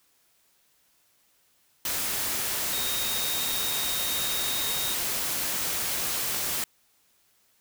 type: tone in noise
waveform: sine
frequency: 3729 Hz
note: A#7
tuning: in tune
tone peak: -32 dBFS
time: 2.73-4.94 s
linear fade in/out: 2 ms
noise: white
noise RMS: -29 dBFS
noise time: 1.85-6.64 s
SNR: -6 dB
effects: white hiss -66 dBFS RMS until 7.6 s